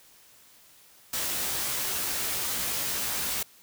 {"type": "noise with comb filter", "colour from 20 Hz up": "white", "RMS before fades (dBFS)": -30, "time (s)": [1.13, 3.43], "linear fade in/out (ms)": 5, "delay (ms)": 16, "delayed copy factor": 0.7, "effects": ["white hiss -56 dBFS RMS until 3.62 s"]}